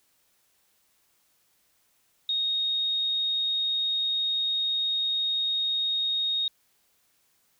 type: tone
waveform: sine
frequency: 3729 Hz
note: A#7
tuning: in tune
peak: -24 dBFS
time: 2.29-6.48 s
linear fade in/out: 2 ms
effects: white hiss -68 dBFS RMS until 7.59 s